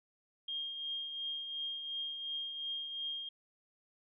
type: tone with tremolo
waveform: sine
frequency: 3224 Hz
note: G7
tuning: 48 cents sharp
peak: -35 dBFS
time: 0.48-3.29 s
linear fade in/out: 5 ms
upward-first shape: triangle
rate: 2.8 Hz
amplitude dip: 50%
effects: none